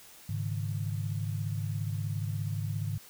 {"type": "chord", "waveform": "sine", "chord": "Ab suspended fourth", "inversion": "none", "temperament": "equal", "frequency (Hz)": [103.83, 138.59, 155.56], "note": ["Ab2", "Db3", "Eb3"], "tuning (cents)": [0, 0, 0], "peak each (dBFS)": [-32, -37, -37], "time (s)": [0.29, 2.98], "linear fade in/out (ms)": 5, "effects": ["white hiss -53 dBFS RMS until 3.09 s"]}